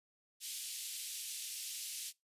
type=band-pass noise; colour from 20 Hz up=white; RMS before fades=-44 dBFS; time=0.4-2.13 s; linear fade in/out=50 ms; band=2700 to 12000 Hz; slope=24 dB/octave; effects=noise-tail reverb RT60 0.2 s tail -23 dB re dry + resampled to 32000 Hz